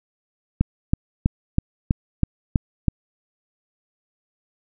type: click train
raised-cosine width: 5 ms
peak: -4 dBFS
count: 8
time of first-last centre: 0.61-2.883 s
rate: 3.08 Hz
effects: none